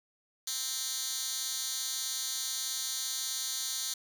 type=tone with high-pass filter; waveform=10% pulse; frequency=261.6 Hz; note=C4; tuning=in tune; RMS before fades=-35 dBFS; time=0.47-3.94 s; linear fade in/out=5 ms; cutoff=5000 Hz; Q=1.7; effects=none